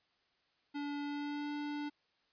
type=tone with pitch glide; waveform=square; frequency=288.3 to 293.3 Hz; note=D4 to D4; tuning=-32 to -2 cents; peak=-38 dBFS; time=0.74-1.9 s; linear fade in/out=20 ms; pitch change=+30 cents; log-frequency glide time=1.02-1.52 s; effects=white hiss -75 dBFS RMS until 2.32 s + resampled to 11025 Hz